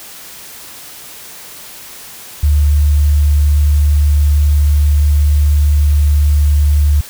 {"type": "tone", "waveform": "sine", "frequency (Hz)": 73.42, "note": "D2", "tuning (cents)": 0, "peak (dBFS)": -7, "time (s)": [2.43, 7.01], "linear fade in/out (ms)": 5, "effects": ["white hiss -33 dBFS RMS until 7.09 s"]}